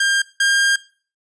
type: tone pair in turn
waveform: sawtooth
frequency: 1601 / 1606.7 Hz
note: G6 / G6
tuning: +36 / +42 cents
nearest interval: unison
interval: 6 cents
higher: second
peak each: -11 / -10 dBFS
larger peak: second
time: 0-0.22 / 0.4-0.76 s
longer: second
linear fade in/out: 5 ms
effects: noise-tail reverb RT60 0.4 s tail -19 dB re dry + resampled to 22050 Hz